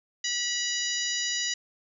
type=harmonic tone; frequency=974 Hz; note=B5; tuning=24 cents flat; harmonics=2 / 3 / 4 / 5 / 6 / 7; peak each=-34 / -34 / -34 / -34 / -34 / -34 dBFS; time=0.24-1.54 s; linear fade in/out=5 ms; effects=none